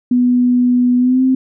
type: tone with pitch glide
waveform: sine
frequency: 246.9 to 260.5 Hz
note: B3 to C4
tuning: 0 to -7 cents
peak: -9 dBFS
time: 0.11-1.35 s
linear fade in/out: 5 ms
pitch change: +93 cents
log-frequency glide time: 0.98-1.23 s
effects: none